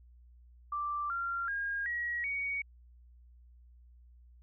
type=tone with pitch steps; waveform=sine; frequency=1174.7 / 1380.9 / 1623.3 / 1908.3 / 2243 Hz; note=D6 / F6 / G#6 / A#6 / C#7; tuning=0 / -20 / -40 / +40 / +20 cents; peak=-32 dBFS; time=0.72-2.62 s; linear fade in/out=5 ms; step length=380 ms; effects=added 60 Hz sine -55 dBFS peak until 4.42 s